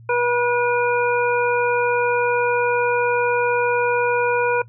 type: harmonic tone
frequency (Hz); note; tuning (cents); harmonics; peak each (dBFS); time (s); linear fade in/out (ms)
484.4; B4; -34; 1 / 2 / 3 / 5; -19 / -22 / -24 / -26; 0.09-4.62; 5
effects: noise-tail reverb RT60 0.1 s tail -21 dB re dry + added 115 Hz sine -41 dBFS peak until 4.68 s